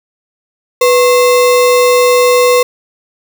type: tone with sample-and-hold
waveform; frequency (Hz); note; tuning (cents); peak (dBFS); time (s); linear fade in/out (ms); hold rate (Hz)
sine; 493.9; B4; 0; -5; 0.81-2.63; 5; 1575
effects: none